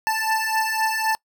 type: beating tone pair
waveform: 25% pulse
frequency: 880 / 883.9 Hz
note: A5 / A5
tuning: 0 / +8 cents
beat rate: 3.9 Hz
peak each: -20 / -20 dBFS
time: 0.07-1.15 s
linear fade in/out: 0 ms
effects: noise-tail reverb RT60 0.1 s tail -24 dB re dry